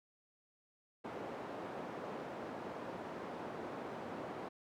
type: band-pass noise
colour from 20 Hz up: white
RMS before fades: -45 dBFS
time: 1.04-4.49 s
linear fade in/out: 10 ms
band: 180 to 720 Hz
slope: 12 dB/octave
effects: none